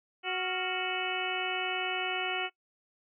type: harmonic tone with a mistuned harmonic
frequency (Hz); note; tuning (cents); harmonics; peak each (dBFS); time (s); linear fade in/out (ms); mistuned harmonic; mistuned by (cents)
370.2; F#4; +1; 1 / 2 / 3 / 4 / 5 / 6 / 7 / 8; -38 / -36 / -44 / -39 / -42 / -38 / -38 / -37; 0.23-2.5; 50; 4; -95
effects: noise-tail reverb RT60 0.1 s tail -22 dB re dry